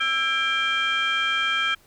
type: tone cluster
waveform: sine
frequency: 1330 / 1614 / 2357 / 3190 Hz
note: E6 / G#6 / D7 / G7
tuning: +15 / -50 / +6 / +30 cents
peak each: -25 dBFS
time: 0-1.75 s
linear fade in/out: 10 ms
effects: tanh soft clip ceiling -15 dBFS + pink hiss -57 dBFS RMS until 1.86 s